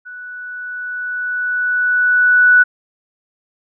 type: tone with level ramp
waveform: sine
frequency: 1480 Hz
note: F#6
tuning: in tune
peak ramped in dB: -30 to -5 dBFS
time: 0.05-2.64 s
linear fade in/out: 20 ms
effects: none